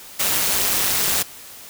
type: noise with amplitude modulation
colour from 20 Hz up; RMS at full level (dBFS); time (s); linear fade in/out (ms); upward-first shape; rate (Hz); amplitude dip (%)
white; -17; 0.19-1.23; 10; sine; 196; 65
effects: white hiss -40 dBFS RMS until 1.69 s